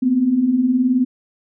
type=beating tone pair; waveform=sine; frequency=236.8 / 255.8 Hz; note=A#3 / C4; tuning=+27 / -39 cents; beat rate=19 Hz; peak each=-21 / -14 dBFS; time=0.02-1.05 s; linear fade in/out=10 ms; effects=none